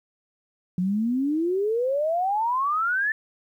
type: exponential sweep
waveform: sine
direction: up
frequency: 175.5 to 1786 Hz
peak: -21 dBFS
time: 0.78-3.12 s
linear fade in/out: 2 ms
effects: 10-bit